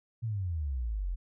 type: exponential sweep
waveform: sine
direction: down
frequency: 119.1 to 41.2 Hz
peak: -30 dBFS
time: 0.22-1.16 s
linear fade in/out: 20 ms
effects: none